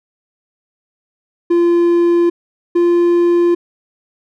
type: tone pair in turn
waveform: triangle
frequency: 344.3 / 346.5 Hz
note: F4 / F4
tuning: -25 / -14 cents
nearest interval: unison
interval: 11 cents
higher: second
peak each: -7 dBFS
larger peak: neither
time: 1.5-2.3 / 2.75-3.55 s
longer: neither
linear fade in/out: 10 ms
effects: none